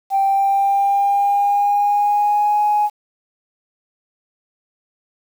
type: tone with pitch glide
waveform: sine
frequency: 784 to 835.4 Hz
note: G5 to G#5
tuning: 0 to +10 cents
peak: -12 dBFS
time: 0.1-2.9 s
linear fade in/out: 50 ms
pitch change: +110 cents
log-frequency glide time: 0.25-2.61 s
effects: tanh soft clip ceiling -9 dBFS + 7-bit